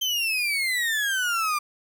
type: exponential sweep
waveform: 35% pulse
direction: down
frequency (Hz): 3136 to 1184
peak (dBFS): -21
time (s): 0.01-1.59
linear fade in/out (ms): 10
effects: none